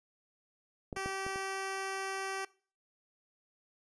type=clicks; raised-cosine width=2 ms; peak=-25 / -34 / -25 / -29 / -32 dBFS; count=5; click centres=0.928 / 0.97 / 1.06 / 1.265 / 1.359 s
type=tone; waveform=10% pulse; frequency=386.4 Hz; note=G4; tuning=25 cents flat; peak=-27 dBFS; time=0.96-2.45 s; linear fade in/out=5 ms
effects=noise-tail reverb RT60 0.4 s tail -21 dB re dry + resampled to 22050 Hz